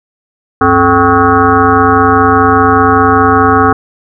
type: tone with frequency modulation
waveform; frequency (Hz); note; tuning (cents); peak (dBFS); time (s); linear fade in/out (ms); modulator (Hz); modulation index
sine; 773; G5; -24; -4; 0.61-3.73; 5; 169; 3.8
effects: none